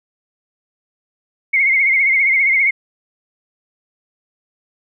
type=tone with vibrato; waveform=sine; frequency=2153 Hz; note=C7; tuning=49 cents sharp; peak=-11 dBFS; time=1.53-2.71 s; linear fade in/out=10 ms; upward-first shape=sine; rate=15 Hz; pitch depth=67 cents each way; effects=none